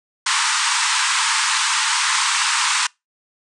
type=band-pass noise; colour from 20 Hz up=pink; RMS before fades=-19 dBFS; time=0.26-2.87 s; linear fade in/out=5 ms; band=880 to 9300 Hz; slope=96 dB/octave; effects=noise-tail reverb RT60 0.2 s tail -25 dB re dry